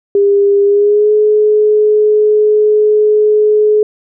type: tone with pitch glide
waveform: sine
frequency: 402.2 to 424.2 Hz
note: G4 to G#4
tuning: +44 to +37 cents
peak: -6 dBFS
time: 0.15-3.83 s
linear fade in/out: 2 ms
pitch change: +93 cents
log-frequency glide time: 0.64-1.12 s
effects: none